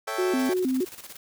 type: chord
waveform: 20% pulse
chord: A dominant seventh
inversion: none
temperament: equal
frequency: 440 / 554.4 / 659.3 / 784 Hz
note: A4 / C#5 / E5 / G5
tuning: 0 / 0 / 0 / 0 cents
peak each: -30 dBFS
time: 0.07-0.54 s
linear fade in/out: 10 ms
type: tone with vibrato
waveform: sine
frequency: 308.5 Hz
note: D#4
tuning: 15 cents flat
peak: -22 dBFS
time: 0.18-0.85 s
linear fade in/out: 10 ms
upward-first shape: square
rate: 3.2 Hz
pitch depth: 300 cents each way
type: noise with tremolo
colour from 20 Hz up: white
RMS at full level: -41 dBFS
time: 0.39-1.17 s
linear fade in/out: 5 ms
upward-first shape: square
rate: 17 Hz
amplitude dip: 65%
effects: none